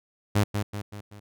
sawtooth tone with echo, 103 Hz, G#2, 14 cents flat, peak -15 dBFS, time 0.35-0.44 s, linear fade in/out 10 ms, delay 190 ms, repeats 4, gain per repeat -6 dB, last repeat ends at 1.2 s, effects none

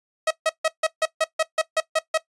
sawtooth tone bursts, 638 Hz, D#5, 43 cents sharp, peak -14 dBFS, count 11, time 0.27-2.177 s, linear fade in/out 5 ms, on 37 ms, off 150 ms, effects noise-tail reverb RT60 0.1 s tail -17 dB re dry + resampled to 24000 Hz

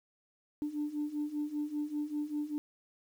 sine beating tone pair, 293.7 / 298.8 Hz, D4 / D4, 0 / +30 cents, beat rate 5.1 Hz, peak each -37 / -34 dBFS, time 0.62-2.58 s, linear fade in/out 0 ms, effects tanh soft clip ceiling -27 dBFS + 10-bit

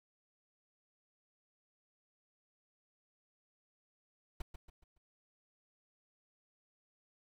brown noise with echo, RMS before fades -39 dBFS, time 4.4-4.42 s, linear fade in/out 5 ms, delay 140 ms, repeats 4, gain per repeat -8 dB, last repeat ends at 4.98 s, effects none

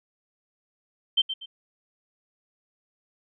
sine tone with echo, 3120 Hz, G7, 9 cents flat, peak -17 dBFS, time 1.17-1.22 s, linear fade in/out 10 ms, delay 120 ms, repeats 2, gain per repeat -10 dB, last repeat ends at 1.46 s, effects none

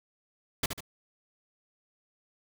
pink noise with echo, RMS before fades -27 dBFS, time 0.63-0.66 s, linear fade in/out 5 ms, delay 73 ms, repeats 2, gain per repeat -7 dB, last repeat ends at 0.806 s, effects none

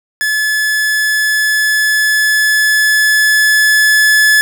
45% pulse tone with level ramp, 1720 Hz, A6, 40 cents flat, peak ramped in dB -12 to -6 dBFS, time 0.21-4.41 s, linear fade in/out 0 ms, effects none

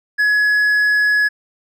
sine tone with hard clipping, 1688 Hz, G#6, 28 cents sharp, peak -13 dBFS, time 0.18-1.29 s, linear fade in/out 20 ms, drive 3 dB, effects none

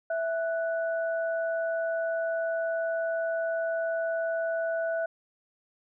sine tone pair together, 659.3 / 1480 Hz, E5 / F#6, 0 / 0 cents, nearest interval octave + major second, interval 1400 cents, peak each -27 / -35 dBFS, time 0.1-5.06 s, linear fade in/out 5 ms, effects none

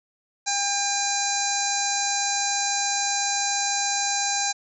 harmonic tone, 803 Hz, G5, 41 cents sharp, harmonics 1 / 2 / 3 / 5 / 6 / 7 / 8 / 9, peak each -28 / -33 / -34 / -30 / -34 / -33 / -29 / -29 dBFS, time 0.46-4.53 s, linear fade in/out 20 ms, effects none

